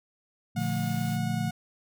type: chord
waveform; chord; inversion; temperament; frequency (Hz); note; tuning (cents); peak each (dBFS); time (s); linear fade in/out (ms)
sine; Bb major seventh; none; equal; 116.54 / 146.83 / 174.61 / 220; Bb2 / D3 / F3 / A3; 0 / 0 / 0 / 0; -32; 0.55-1.51; 20
type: tone with pitch glide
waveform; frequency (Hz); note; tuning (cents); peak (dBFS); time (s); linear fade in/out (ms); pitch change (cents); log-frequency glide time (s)
sawtooth; 722 to 728.3; F#5 to F#5; -43 to -28; -32; 0.56-1.51; 5; +15; 0.87-1.21
type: noise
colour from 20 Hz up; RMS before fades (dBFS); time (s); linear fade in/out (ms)
white; -46; 0.57-1.19; 50
effects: none